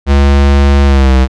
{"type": "tone with pitch glide", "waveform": "square", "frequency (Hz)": [70, 64.94], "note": ["C#2", "C2"], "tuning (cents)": [18, -12], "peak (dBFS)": -5, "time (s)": [0.06, 1.28], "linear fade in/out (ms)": 50, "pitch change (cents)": -130, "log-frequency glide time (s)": [0.85, 1.15], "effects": ["low-pass 5000 Hz 12 dB/octave"]}